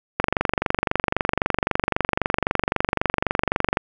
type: click train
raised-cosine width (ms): 0.5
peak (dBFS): -3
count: 86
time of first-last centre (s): 0.2-3.771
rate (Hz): 23.8
effects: none